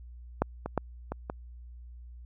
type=clicks; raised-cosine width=1 ms; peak=-10 / -19 / -12 / -19 / -19 dBFS; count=5; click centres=0.42 / 0.66 / 0.777 / 1.12 / 1.299 s; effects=added 60 Hz sine -44 dBFS peak until 2.25 s